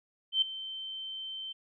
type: tone with ADSR envelope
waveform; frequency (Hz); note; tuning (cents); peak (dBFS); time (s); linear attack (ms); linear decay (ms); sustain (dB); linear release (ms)
sine; 3102; G7; -19; -21; 0.32-1.53; 97; 9; -16; 14
effects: none